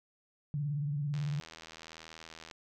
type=tone with vibrato; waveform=sine; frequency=145.4 Hz; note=D3; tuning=17 cents flat; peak=-31 dBFS; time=0.54-1.4 s; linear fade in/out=0 ms; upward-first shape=sine; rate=18 Hz; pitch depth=82 cents each way
type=click train; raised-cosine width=0.2 ms; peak=-30 dBFS; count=112; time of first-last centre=1.14-2.512 s; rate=80.9 Hz
effects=none